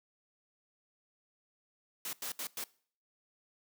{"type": "noise bursts at uneven times", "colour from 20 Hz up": "white", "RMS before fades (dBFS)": -39, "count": 4, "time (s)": [[2.05, 2.13], [2.22, 2.32], [2.39, 2.47], [2.57, 2.64]], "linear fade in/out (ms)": 2, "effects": ["noise-tail reverb RT60 0.5 s tail -22 dB re dry", "high-pass 200 Hz 12 dB/octave"]}